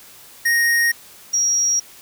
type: tone pair in turn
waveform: square / sine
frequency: 1866 / 5670 Hz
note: A#6 / F8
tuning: +1 / +25 cents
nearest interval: octave + perfect fifth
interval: 1924 cents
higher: second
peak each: -15 dBFS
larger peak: neither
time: 0.45-0.92 / 1.33-1.8 s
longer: neither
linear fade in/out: 10 ms
effects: white hiss -44 dBFS RMS until 2.01 s